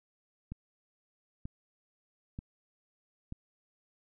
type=click train; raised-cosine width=5 ms; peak=-27 dBFS; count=4; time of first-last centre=0.52-3.324 s; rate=1.07 Hz; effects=none